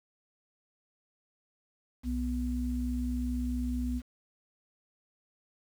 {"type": "tone pair together", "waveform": "sine", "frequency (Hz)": [62.26, 246.9], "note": ["B1", "B3"], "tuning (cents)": [15, 0], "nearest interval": "2 octaves", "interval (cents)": 2385, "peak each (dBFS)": [-32, -32], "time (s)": [2.03, 4.02], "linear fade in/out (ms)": 50, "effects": ["9-bit"]}